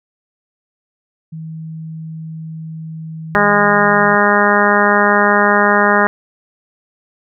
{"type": "tone", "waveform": "sine", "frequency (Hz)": 160, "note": "D#3", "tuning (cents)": 49, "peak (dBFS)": -25, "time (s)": [1.32, 4.16], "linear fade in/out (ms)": 10}
{"type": "harmonic tone", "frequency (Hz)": 205.1, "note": "G#3", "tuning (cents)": -21, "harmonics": [1, 2, 3, 4, 5, 6, 7, 8, 9], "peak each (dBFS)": [-18, -18, -18, -18, -18, -18, -18, -18, -18], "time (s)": [3.35, 6.07], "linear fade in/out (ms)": 0}
{"effects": []}